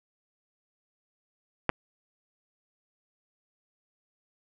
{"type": "clicks", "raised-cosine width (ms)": 0.5, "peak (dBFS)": [-7, -21], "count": 2, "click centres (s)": [1.693, 1.699], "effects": []}